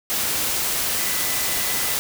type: tone in noise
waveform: sine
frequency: 2000 Hz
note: B6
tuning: 21 cents sharp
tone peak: -34 dBFS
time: 0.99-1.94 s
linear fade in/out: 0 ms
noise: white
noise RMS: -23 dBFS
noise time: 0.1-1.99 s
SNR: -14 dB
effects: none